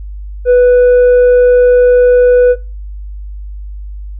sine tone with tanh clipping, 493.9 Hz, B4, in tune, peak -4 dBFS, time 0.45-2.56 s, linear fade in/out 50 ms, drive 3 dB, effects noise-tail reverb RT60 0.3 s tail -23 dB re dry + added 50 Hz sine -22 dBFS peak until 4.19 s

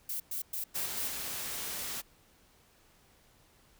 violet noise bursts, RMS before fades -36 dBFS, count 5, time 0.09-1.08 s, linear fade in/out 5 ms, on 110 ms, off 110 ms
white noise, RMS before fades -38 dBFS, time 0.74-2.02 s, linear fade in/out 20 ms
effects pink hiss -64 dBFS RMS until 3.79 s

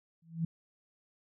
sine tone with exponential growth, 164.81 Hz, E3, in tune, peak -26 dBFS, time 0.22-0.45 s, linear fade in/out 5 ms, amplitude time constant 49 ms, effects none

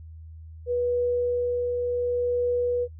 sine tone with tremolo, 487.7 Hz, B4, 22 cents flat, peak -21 dBFS, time 0.66-2.88 s, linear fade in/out 50 ms, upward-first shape triangle, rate 0.68 Hz, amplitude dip 30%, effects noise-tail reverb RT60 0.1 s tail -24 dB re dry + added 80 Hz sine -40 dBFS peak until 2.99 s

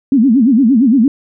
sine tone with vibrato, 246.9 Hz, B3, in tune, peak -6 dBFS, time 0.12-1.08 s, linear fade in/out 2 ms, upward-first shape sine, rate 8.7 Hz, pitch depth 250 cents each way, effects none

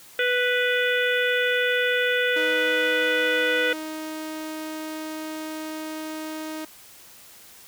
harmonic tone, 493.9 Hz, B4, in tune, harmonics 1 / 3 / 4 / 5 / 6 / 7, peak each -24 / -24 / -28 / -30 / -33 / -32 dBFS, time 0.19-3.73 s, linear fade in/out 2 ms
sawtooth tone, 312.7 Hz, D#4, 9 cents sharp, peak -27 dBFS, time 2.36-6.65 s, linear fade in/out 5 ms
effects white hiss -48 dBFS RMS until 7.67 s

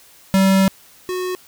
square tone pair in turn, 192.4 / 366.2 Hz, G3 / F#4, -32 / -18 cents, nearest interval major seventh, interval 1114 cents, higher second, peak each -12 / -22 dBFS, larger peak first, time 0.34-0.68 / 1.09-1.35 s, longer first, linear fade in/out 0 ms, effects white hiss -48 dBFS RMS until 1.47 s

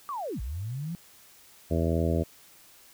sine linear two-way sweep, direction down then up, 1200 to 50.6 to 176.5 Hz, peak -31 dBFS, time 0.09-0.95 s, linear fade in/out 0 ms, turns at 0.41 s
harmonic tone, 82.41 Hz, E2, in tune, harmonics 1 / 2 / 3 / 4 / 5 / 6 / 7 / 8, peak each -27 / -30 / -32 / -33 / -34 / -35 / -35 / -36 dBFS, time 1.7-2.24 s, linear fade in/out 20 ms
effects white hiss -55 dBFS RMS until 2.93 s

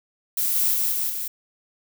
violet noise with echo, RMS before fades -23 dBFS, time 0.37-0.74 s, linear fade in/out 5 ms, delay 180 ms, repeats 3, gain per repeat -2 dB, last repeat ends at 1.28 s, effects none

